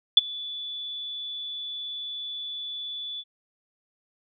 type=tone with ADSR envelope; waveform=sine; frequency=3459 Hz; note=A7; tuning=30 cents flat; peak=-8 dBFS; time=0.17-3.24 s; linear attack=4 ms; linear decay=23 ms; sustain=-24 dB; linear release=48 ms; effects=none